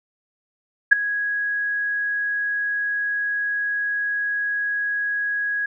sine tone with ADSR envelope, 1660 Hz, G#6, 1 cent flat, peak -4 dBFS, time 0.91-5.66 s, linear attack 17 ms, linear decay 6 ms, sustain -17 dB, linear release 5 ms, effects none

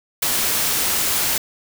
white noise with ADSR envelope, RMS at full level -17 dBFS, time 0.22-1.38 s, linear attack 8 ms, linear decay 6 ms, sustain -3 dB, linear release 4 ms, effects none

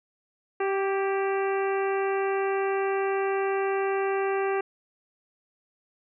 harmonic tone with a mistuned harmonic, 390 Hz, G4, 9 cents flat, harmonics 1 / 2 / 3 / 4 / 5 / 6 / 7, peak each -25 / -31 / -35 / -37 / -39 / -41 / -42 dBFS, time 0.6-4.61 s, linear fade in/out 5 ms, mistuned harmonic 4, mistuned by +29 cents, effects none

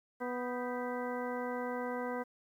harmonic tone with a mistuned harmonic, 246.9 Hz, B3, in tune, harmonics 1 / 2 / 3 / 4 / 5 / 6 / 8, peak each -40 / -38 / -44 / -43 / -48 / -46 / -49 dBFS, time 0.2-2.24 s, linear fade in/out 20 ms, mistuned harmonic 6, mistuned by +86 cents, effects 11-bit

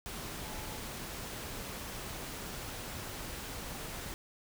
sine tone in noise, 860 Hz, A5, 40 cents flat, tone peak -50 dBFS, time 0.44-0.77 s, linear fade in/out 0 ms, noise pink, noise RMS -42 dBFS, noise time 0.06-4.14 s, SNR -11 dB, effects none

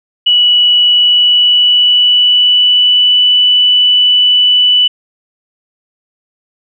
sine tone with pitch glide, 2942 to 2976 Hz, F#7 to F#7, -11 to +9 cents, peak -5 dBFS, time 0.26-4.88 s, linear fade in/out 10 ms, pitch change +20 cents, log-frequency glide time 0.87-3.27 s, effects none

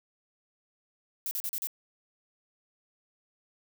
violet noise bursts, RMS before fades -33 dBFS, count 5, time 1.26-1.671 s, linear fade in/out 0 ms, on 51 ms, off 39 ms, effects none

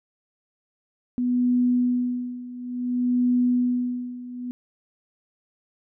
sine tone with tremolo, 246.9 Hz, B3, in tune, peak -17 dBFS, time 1.18-4.51 s, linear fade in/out 0 ms, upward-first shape sine, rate 0.57 Hz, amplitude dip 85%, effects none

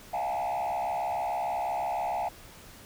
sine tone with frequency modulation, 771 Hz, G5, 29 cents flat, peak -25 dBFS, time 0.13-2.29 s, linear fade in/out 10 ms, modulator 66.3 Hz, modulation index 1.7, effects tanh soft clip ceiling -27 dBFS + pink hiss -50 dBFS RMS until 2.85 s

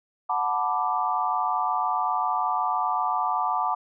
sine chord, B minor seventh, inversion second, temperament equal with one note detuned, 734.5 / 880 / 987.8 / 1174.7 Hz, F#5 / A5 / B5 / D6, -13 / 0 / 0 / 0 cents, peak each -28 / -28 / -29 / -27 dBFS, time 0.29-3.75 s, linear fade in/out 10 ms, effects none

